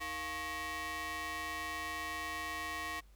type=ring-modulated tone; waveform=sawtooth; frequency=392 Hz; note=G4; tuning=in tune; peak=-31 dBFS; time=0-3.01 s; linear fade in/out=20 ms; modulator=1490 Hz; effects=added 50 Hz sine -57 dBFS peak until 3.15 s + pink hiss -70 dBFS RMS until 3.15 s